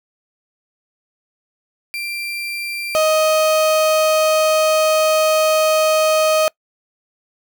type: tone pair in turn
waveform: 35% pulse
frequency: 2364 / 626.1 Hz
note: D7 / D#5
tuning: +11 / +11 cents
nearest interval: octave + major seventh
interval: 2300 cents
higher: first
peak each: -21 / -11 dBFS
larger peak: second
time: 1.94-2.95 / 2.95-6.48 s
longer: second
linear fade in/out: 0 ms
effects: noise-tail reverb RT60 0.1 s tail -25 dB re dry